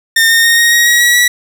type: tone with pitch steps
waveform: sawtooth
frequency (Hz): 1818 / 1834.9 / 1851.9 / 1869.1 / 1886.5 / 1904 / 1921.7 / 1939.5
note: A#6 / A#6 / A#6 / A#6 / A#6 / A#6 / B6 / B6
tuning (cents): -44 / -28 / -12 / +4 / +20 / +36 / -48 / -32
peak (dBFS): -3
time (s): 0.16-1.28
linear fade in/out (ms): 5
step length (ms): 140
effects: none